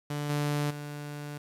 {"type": "tone with level steps", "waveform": "sawtooth", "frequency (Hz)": 146.6, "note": "D3", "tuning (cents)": -3, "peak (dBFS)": [-27, -23, -33], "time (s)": [0.1, 1.38], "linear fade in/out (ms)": 5, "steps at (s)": [0.29, 0.7], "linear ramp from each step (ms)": 10, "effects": ["resampled to 32000 Hz", "9-bit"]}